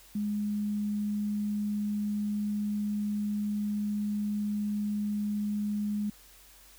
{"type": "tone", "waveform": "sine", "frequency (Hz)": 207.8, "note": "G#3", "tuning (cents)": 1, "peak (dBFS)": -28, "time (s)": [0.15, 6.1], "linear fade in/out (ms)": 5, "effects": ["added 46 Hz sine -60 dBFS peak until 6.78 s", "white hiss -56 dBFS RMS until 6.78 s"]}